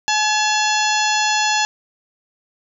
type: harmonic tone with a mistuned harmonic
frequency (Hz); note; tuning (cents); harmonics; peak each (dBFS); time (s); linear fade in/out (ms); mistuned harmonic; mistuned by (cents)
852; G#5; +44; 1 / 2 / 3 / 4 / 5 / 6 / 7 / 8; -19 / -22 / -24 / -25 / -26 / -27 / -27 / -28; 0.08-1.65; 0; 3; +97
effects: none